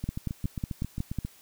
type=two click trains; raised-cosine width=5 ms; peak=-17 / -20 dBFS; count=7 / 10; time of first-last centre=0.09-1.187 / 0.04-1.25 s; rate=5.47 / 7.44 Hz; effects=white hiss -56 dBFS RMS until 1.41 s